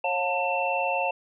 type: tone cluster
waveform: sine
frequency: 546 / 714 / 891 / 2686 Hz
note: C#5 / F5 / A5 / E7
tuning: -26 / +38 / +22 / +32 cents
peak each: -29 dBFS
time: 0.04-1.11 s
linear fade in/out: 5 ms
effects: none